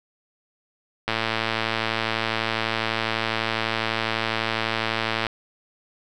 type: click train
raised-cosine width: 0.3 ms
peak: -7 dBFS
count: 470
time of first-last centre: 1.08-5.268 s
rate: 112 Hz
effects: none